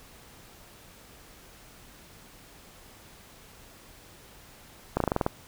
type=slowing click train; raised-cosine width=1 ms; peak=-10 dBFS; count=8; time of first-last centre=4.97-5.264 s; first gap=33 ms; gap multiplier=1.08; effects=pink hiss -52 dBFS RMS until 5.47 s